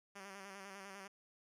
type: tone with vibrato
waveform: 5% pulse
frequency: 196 Hz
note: G3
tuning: in tune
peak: -38 dBFS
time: 0.15-1.08 s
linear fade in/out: 10 ms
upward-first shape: square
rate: 10 Hz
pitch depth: 41 cents each way
effects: low-pass 11000 Hz 12 dB/octave